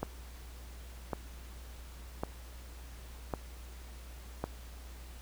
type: click train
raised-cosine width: 1 ms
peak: -19 dBFS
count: 5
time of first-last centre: 0.03-4.44 s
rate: 0.907 Hz
effects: added 60 Hz sine -46 dBFS peak until 5.21 s + pink hiss -55 dBFS RMS until 5.21 s